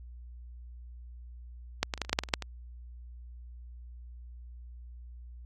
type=clicks; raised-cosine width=0.2 ms; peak=-8 / -13 / -24 / -12 / -29 / -17 / -7 / -6 / -17 / -26 / -6 / -19 dBFS; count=12; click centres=1.83 / 1.938 / 1.977 / 2.017 / 2.049 / 2.095 / 2.13 / 2.189 / 2.236 / 2.288 / 2.338 / 2.423 s; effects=added 60 Hz sine -44 dBFS peak until 5.45 s + AAC 48 kbps